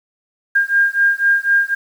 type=beating tone pair; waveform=sine; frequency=1607 / 1611 Hz; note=G6 / G6; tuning=+43 / +47 cents; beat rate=4 Hz; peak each=-15 dBFS; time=0.55-1.75 s; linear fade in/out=10 ms; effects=7-bit